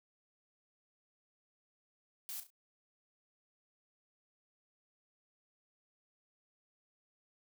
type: noise with echo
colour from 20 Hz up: blue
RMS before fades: -43 dBFS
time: 2.29-2.4 s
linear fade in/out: 0 ms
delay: 34 ms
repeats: 3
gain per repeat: -9 dB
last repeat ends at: 2.502 s
effects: none